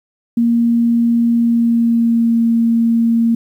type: tone with pitch glide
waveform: sine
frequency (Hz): 234 to 230.6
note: A#3 to A#3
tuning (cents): +7 to -19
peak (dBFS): -10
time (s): 0.37-3.35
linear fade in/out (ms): 5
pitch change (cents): -26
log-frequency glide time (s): 1.36-2.45
effects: 8-bit